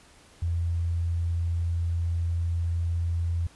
sine tone, 84.8 Hz, E2, 50 cents sharp, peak -24 dBFS, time 0.42-3.47 s, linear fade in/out 5 ms, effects pink hiss -55 dBFS RMS until 3.55 s + resampled to 24000 Hz

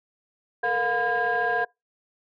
sine tone cluster, 443.3 / 477.6 / 713 / 1005 / 1622 Hz, A4 / A#4 / F5 / B5 / G#6, +13 / +42 / +36 / +30 / -41 cents, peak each -30 / -30 / -25 / -32 / -24 dBFS, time 0.63-1.65 s, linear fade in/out 10 ms, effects noise-tail reverb RT60 0.2 s tail -25 dB re dry + tanh soft clip ceiling -16 dBFS

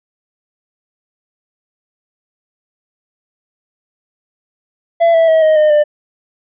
triangle tone with pitch steps, 673 / 656.9 / 641.1 / 625.8 / 610.8 / 596.1 Hz, E5 / E5 / E5 / D#5 / D#5 / D5, +36 / -6 / -48 / +10 / -32 / +26 cents, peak -5 dBFS, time 5-5.84 s, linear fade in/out 20 ms, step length 140 ms, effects resampled to 8000 Hz

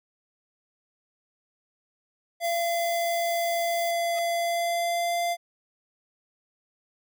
square tone with pitch glide, 682 to 691.1 Hz, F5 to F5, -41 to -18 cents, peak -25 dBFS, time 2.4-5.37 s, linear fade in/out 50 ms, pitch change +23 cents, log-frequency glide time 4.32-5.23 s
violet noise, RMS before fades -40 dBFS, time 2.44-3.91 s, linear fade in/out 2 ms
sawtooth tone with exponential growth, 633 Hz, D#5, 30 cents sharp, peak -31 dBFS, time 4.1-4.19 s, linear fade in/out 2 ms, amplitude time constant 18 ms
effects none

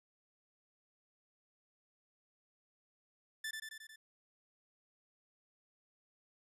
sawtooth tone with echo, 1760 Hz, A6, in tune, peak -35 dBFS, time 3.44-3.51 s, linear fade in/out 5 ms, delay 90 ms, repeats 5, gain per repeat -3 dB, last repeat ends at 3.96 s, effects resampled to 32000 Hz

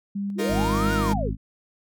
sine tone with tremolo, 199.9 Hz, G3, 34 cents sharp, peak -25 dBFS, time 0.15-1.17 s, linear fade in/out 10 ms, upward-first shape square, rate 3.3 Hz, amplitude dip 25%
sine linear two-way sweep, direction up then down, 293.7 to 1480 to 293.7 Hz, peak -27 dBFS, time 0.35-1.32 s, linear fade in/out 50 ms, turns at 0.93 s
sawtooth chord, Eb suspended second, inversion none, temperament equal, 311.1 / 349.2 / 466.2 Hz, Eb4 / F4 / Bb4, 0 / 0 / 0 cents, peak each -26 / -28 / -25 dBFS, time 0.38-1.14 s, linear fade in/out 20 ms
harmonic tone, 51.91 Hz, G#1, in tune, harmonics 1 / 2 / 3 / 4 / 5, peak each -27 / -30 / -32 / -33 / -34 dBFS, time 0.48-1.37 s, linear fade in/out 50 ms
effects none

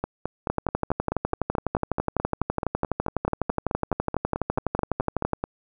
two click trains, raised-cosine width 1 ms, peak -12 / -9 dBFS, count 26 / 59, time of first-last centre 0.04-5.44 / 0.5-5.333 s, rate 4.63 / 12 Hz, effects none

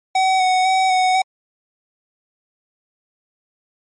square tone with vibrato, 750 Hz, F#5, 23 cents sharp, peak -14 dBFS, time 0.15-1.22 s, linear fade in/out 5 ms, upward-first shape square, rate 2 Hz, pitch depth 17 cents each way, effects low-pass 7000 Hz 12 dB/octave + MP3 48 kbps

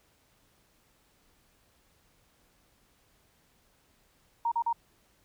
sine tone bursts, 932.3 Hz, A#5, in tune, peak -25 dBFS, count 3, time 4.45-4.729 s, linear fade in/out 5 ms, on 67 ms, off 39 ms, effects pink hiss -67 dBFS RMS until 5.24 s

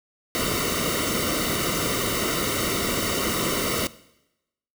pink noise with comb filter, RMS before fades -25 dBFS, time 0.35-3.87 s, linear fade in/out 0 ms, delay 1.2 ms, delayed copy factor -0.8, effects noise-tail reverb RT60 0.9 s tail -19 dB re dry

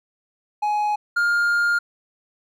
triangle tone pair in turn, 838 / 1409.3 Hz, G#5 / F6, +15 / +15 cents, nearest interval major sixth, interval 900 cents, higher second, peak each -17 / -15 dBFS, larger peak second, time 0.62-0.96 / 1.16-1.79 s, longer second, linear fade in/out 10 ms, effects none

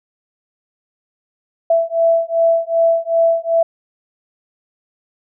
sine beating tone pair, 663 / 665.6 Hz, E5 / E5, +10 / +17 cents, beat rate 2.6 Hz, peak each -15 dBFS, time 1.7-3.63 s, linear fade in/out 5 ms, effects none

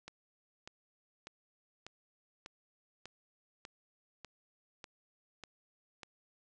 click train, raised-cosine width 0.2 ms, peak -29 dBFS, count 11, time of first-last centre 0.08-6.032 s, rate 1.68 Hz, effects resampled to 22050 Hz

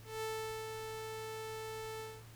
sawtooth tone with ADSR envelope, 440 Hz, A4, in tune, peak -33 dBFS, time 0.04-2.25 s, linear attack 180 ms, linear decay 440 ms, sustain -5 dB, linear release 250 ms, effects added 113 Hz sine -53 dBFS peak until 2.35 s + pink hiss -59 dBFS RMS until 2.35 s

